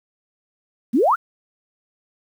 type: exponential sweep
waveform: sine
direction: up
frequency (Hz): 208.5 to 1515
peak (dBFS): -13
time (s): 0.93-1.16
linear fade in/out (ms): 20
effects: 8-bit